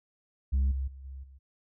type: tone with level steps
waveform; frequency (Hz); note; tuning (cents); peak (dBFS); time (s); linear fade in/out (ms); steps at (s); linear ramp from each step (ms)
sine; 67; C2; +42; -20 / -28 / -43 / -39 / -49; 0.52-1.39; 20; 0.71 / 0.87 / 1.04 / 1.23; 10
effects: tanh soft clip ceiling -22 dBFS